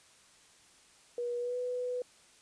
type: tone with pitch glide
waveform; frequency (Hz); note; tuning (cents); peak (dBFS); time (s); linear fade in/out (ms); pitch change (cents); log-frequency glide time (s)
sine; 482.2 to 496; B4 to B4; -41 to +7; -32; 1.18-2.02; 2; +48; 1.39-1.57
effects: white hiss -61 dBFS RMS until 2.41 s + resampled to 22050 Hz